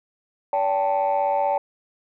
sine chord, D suspended fourth, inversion none, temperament equal with one note detuned, 573.3 / 784 / 880 Hz, D5 / G5 / A5, -42 / 0 / 0 cents, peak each -22 dBFS, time 0.53-1.58 s, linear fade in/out 2 ms, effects tanh soft clip ceiling -14 dBFS

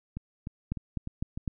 two click trains, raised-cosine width 5 ms, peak -18 / -23 dBFS, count 4 / 5, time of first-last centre 0.72-1.478 / 0.17-1.375 s, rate 3.96 / 3.32 Hz, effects none

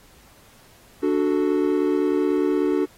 triangle chord, D major, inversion none, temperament equal, 293.7 / 370 / 440 Hz, D4 / F#4 / A4, 0 / 0 / 0 cents, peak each -20 / -20 / -23 dBFS, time 1.02-2.86 s, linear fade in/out 20 ms, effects pink hiss -53 dBFS RMS until 2.97 s + AAC 48 kbps

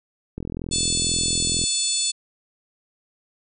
click train, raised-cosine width 3 ms, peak -17 dBFS, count 54, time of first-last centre 0.38-1.639 s, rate 42.1 Hz
harmonic tone, 877 Hz, A5, 6 cents flat, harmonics 3 / 4 / 5 / 6 / 7 / 8 / 9 / 10, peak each -37 / -28 / -26 / -37 / -36 / -28 / -27 / -28 dBFS, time 0.71-2.12 s, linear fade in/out 20 ms
effects none

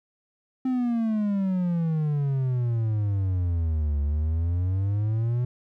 triangle exponential two-way sweep, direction down then up, 261.6 to 71 to 124.6 Hz, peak -20 dBFS, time 0.65-5.45 s, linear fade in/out 5 ms, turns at 4.01 s, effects none

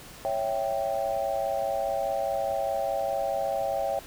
sine chord, C# diminished, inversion none, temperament equal, 554.4 / 659.3 / 784 Hz, C#5 / E5 / G5, 0 / 0 / 0 cents, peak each -30 dBFS, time 0.25-3.99 s, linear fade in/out 0 ms, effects pink hiss -46 dBFS RMS until 4.06 s

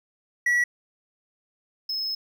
triangle tone pair in turn, 1937 / 5181 Hz, B6 / E8, -34 / -31 cents, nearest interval octave + perfect fourth, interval 1703 cents, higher second, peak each -17 / -25 dBFS, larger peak first, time 0.46-0.64 / 1.89-2.15 s, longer second, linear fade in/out 5 ms, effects none

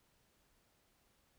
silence, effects pink hiss -74 dBFS RMS until 1.38 s

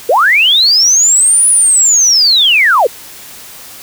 sine linear two-way sweep, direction up then down, 415.3 to 9956 to 415.3 Hz, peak -5 dBFS, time 0.09-2.87 s, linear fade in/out 5 ms, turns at 1.48 s, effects white hiss -32 dBFS RMS until 3.82 s

